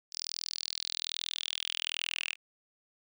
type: tone with high-pass filter sweep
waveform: sawtooth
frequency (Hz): 41.2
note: E1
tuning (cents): 0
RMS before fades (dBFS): -37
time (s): 0.11-2.36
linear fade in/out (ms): 50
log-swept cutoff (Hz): 5200 to 2600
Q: 5.9
effects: none